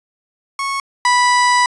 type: tone pair in turn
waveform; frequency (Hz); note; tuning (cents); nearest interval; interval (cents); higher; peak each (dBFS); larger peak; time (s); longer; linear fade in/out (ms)
30% pulse; 1101 / 984.6; C#6 / B5; -12 / -6; major second; 194; first; -16 / -8; second; 0.59-0.8 / 1.05-1.66; second; 2
effects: resampled to 22050 Hz + 7-bit